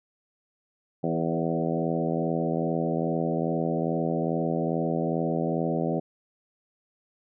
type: harmonic tone with a mistuned harmonic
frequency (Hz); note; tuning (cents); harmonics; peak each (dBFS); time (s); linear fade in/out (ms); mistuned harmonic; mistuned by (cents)
82.41; E2; 0; 2 / 3 / 4 / 5 / 6 / 7 / 8 / 9; -29 / -31 / -32 / -33 / -34 / -34 / -35 / -36; 1.03-6; 10; 6; +16
effects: none